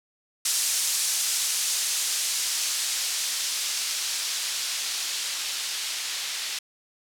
violet noise with low-pass filter sweep, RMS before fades -28 dBFS, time 0.45-6.59 s, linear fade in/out 5 ms, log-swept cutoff 7000 to 3800 Hz, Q 0.84, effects none

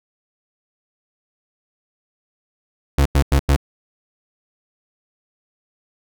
35% pulse tone bursts, 69.5 Hz, C#2, 5 cents sharp, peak -10 dBFS, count 4, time 2.98-3.563 s, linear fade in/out 5 ms, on 76 ms, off 93 ms, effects none

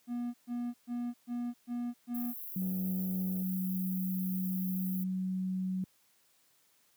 triangle tone bursts, 241 Hz, B3, 42 cents flat, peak -31 dBFS, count 6, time 0.07-2.34 s, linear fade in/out 50 ms, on 270 ms, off 130 ms
white high-pass noise, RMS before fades -43 dBFS, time 2.14-5.04 s, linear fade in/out 10 ms, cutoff 12000 Hz, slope 48 dB/octave
sine tone, 186.6 Hz, F#3, 15 cents sharp, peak -31 dBFS, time 2.56-5.84 s, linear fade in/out 2 ms
click train, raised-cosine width 2 ms, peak -39 dBFS, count 77, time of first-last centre 2.62-3.421 s, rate 94.9 Hz
effects white hiss -69 dBFS RMS until 6.96 s + high-pass 80 Hz 12 dB/octave

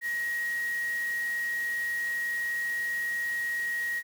sine tone in noise, 1892 Hz, A#6, 25 cents sharp, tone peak -28 dBFS, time 0.01-4.03 s, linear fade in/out 50 ms, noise white, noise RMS -45 dBFS, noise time 0.01-4.03 s, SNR +14 dB, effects none

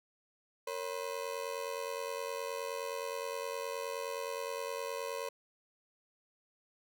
30% pulse ring-modulated tone, 508 Hz, B4, 49 cents sharp, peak -31 dBFS, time 0.67-5.29 s, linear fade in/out 5 ms, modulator 44.8 Hz, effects none

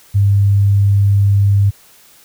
sine tone, 100 Hz, G2, 35 cents sharp, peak -8 dBFS, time 0.14-1.71 s, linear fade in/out 20 ms, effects white hiss -46 dBFS RMS until 2.24 s

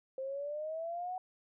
sine exponential sweep, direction up, 523.3 to 748 Hz, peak -36 dBFS, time 0.18-1.18 s, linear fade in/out 2 ms, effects none

